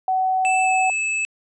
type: tone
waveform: sine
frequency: 752 Hz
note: F#5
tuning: 28 cents sharp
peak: -17 dBFS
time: 0.08-0.9 s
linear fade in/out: 2 ms
type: tone with pitch glide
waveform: square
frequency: 2637 to 2610 Hz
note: E7 to E7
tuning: 0 to -18 cents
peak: -21 dBFS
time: 0.45-1.25 s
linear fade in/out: 0 ms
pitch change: -18 cents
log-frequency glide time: 0.62-0.71 s
effects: resampled to 22050 Hz